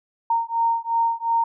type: beating tone pair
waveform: sine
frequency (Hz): 921 / 923.8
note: A#5 / A#5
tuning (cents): -21 / -16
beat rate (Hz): 2.8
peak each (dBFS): -22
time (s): 0.3-1.44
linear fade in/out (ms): 5
effects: none